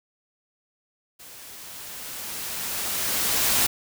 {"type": "noise with level ramp", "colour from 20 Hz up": "white", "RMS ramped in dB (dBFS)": [-45, -20], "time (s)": [1.19, 3.67], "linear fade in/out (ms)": 10, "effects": []}